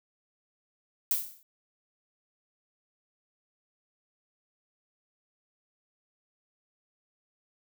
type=noise with exponential decay; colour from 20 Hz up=violet; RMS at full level=-24 dBFS; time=1.11-1.43 s; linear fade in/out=1 ms; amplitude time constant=69 ms; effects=none